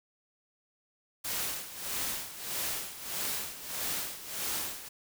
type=noise with tremolo; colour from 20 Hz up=white; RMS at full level=-33 dBFS; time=1.24-4.89 s; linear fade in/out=10 ms; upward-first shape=sine; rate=1.6 Hz; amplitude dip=75%; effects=none